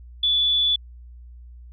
sine tone, 3454 Hz, A7, 33 cents flat, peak -17 dBFS, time 0.23-0.76 s, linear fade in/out 5 ms, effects added 60 Hz sine -40 dBFS peak until 1.72 s

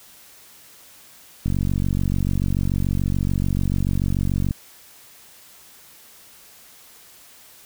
click train, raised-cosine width 5 ms, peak -10 dBFS, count 144, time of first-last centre 1.46-4.509 s, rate 46.9 Hz, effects white hiss -48 dBFS RMS until 7.65 s

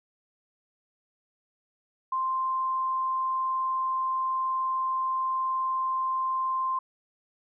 sine tone, 1046.5 Hz, C6, in tune, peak -25 dBFS, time 2.12-6.79 s, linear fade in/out 5 ms, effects none

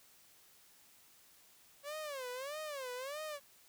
sawtooth tone with vibrato, 554.4 Hz, C#5, in tune, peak -37 dBFS, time 1.83-3.4 s, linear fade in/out 50 ms, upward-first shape sine, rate 1.6 Hz, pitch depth 200 cents each way, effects white hiss -64 dBFS RMS until 3.68 s

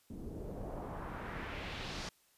pink noise with low-pass filter sweep, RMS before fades -43 dBFS, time 0.1-2.09 s, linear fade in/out 2 ms, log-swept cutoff 270 to 5600 Hz, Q 1.6, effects white hiss -70 dBFS RMS until 2.37 s + resampled to 32000 Hz

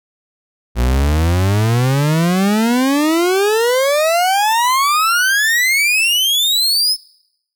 40% pulse exponential sweep, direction up, 57.6 to 5274 Hz, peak -11 dBFS, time 0.75-6.97 s, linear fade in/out 50 ms, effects noise-tail reverb RT60 0.8 s tail -24 dB re dry

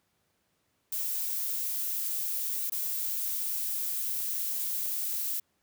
violet noise with dropouts, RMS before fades -32 dBFS, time 0.92-5.4 s, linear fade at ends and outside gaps 5 ms, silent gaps 2.698-2.72 s, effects pink hiss -74 dBFS RMS until 5.62 s + high-pass 80 Hz 12 dB/octave

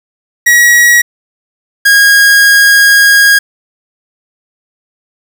45% pulse tone pair in turn, 1912 / 1635.6 Hz, A#6 / G#6, +43 / -27 cents, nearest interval minor third, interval 270 cents, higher first, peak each -3 dBFS, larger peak neither, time 0.46-1.02 / 1.85-3.39 s, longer second, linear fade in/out 10 ms, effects 7-bit

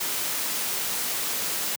white noise, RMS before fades -28 dBFS, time 0-1.76 s, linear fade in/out 10 ms, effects high-pass 150 Hz 12 dB/octave

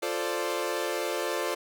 sawtooth chord, D minor seventh, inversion first, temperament equal, 349.2 / 440 / 523.3 / 587.3 Hz, F4 / A4 / C5 / D5, 0 / 0 / 0 / 0 cents, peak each -30 dBFS, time 0.02-1.55 s, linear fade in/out 10 ms, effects none

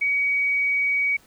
sine tone, 2260 Hz, C#7, 33 cents sharp, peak -19 dBFS, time 0.01-1.17 s, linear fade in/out 10 ms, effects pink hiss -55 dBFS RMS until 1.26 s

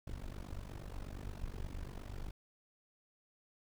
brown noise with amplitude modulation, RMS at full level -40 dBFS, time 0.07-2.31 s, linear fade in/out 5 ms, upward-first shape sine, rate 48.4 Hz, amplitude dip 90%, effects none

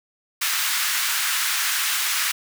pink high-pass noise, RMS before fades -23 dBFS, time 0.41-2.32 s, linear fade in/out 10 ms, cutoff 1300 Hz, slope 24 dB/octave, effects none

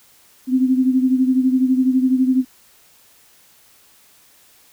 sine beating tone pair, 256.5 / 268.5 Hz, C4 / C4, -34 / +45 cents, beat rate 12 Hz, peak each -14 / -20 dBFS, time 0.47-2.45 s, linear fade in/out 50 ms, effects white hiss -52 dBFS RMS until 4.72 s

